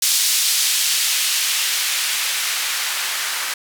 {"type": "noise with band-pass filter sweep", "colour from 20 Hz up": "blue", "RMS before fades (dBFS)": -20, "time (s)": [0.02, 3.54], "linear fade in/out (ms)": 5, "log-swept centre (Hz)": [4400, 1400], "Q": 0.82, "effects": []}